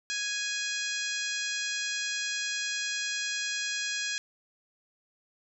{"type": "harmonic tone", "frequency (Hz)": 830, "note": "G#5", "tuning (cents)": -1, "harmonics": [2, 3, 4, 5, 6, 7, 8, 9], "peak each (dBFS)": [-35, -37, -38, -39, -40, -40, -41, -42], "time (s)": [0.1, 4.18], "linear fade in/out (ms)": 0, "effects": []}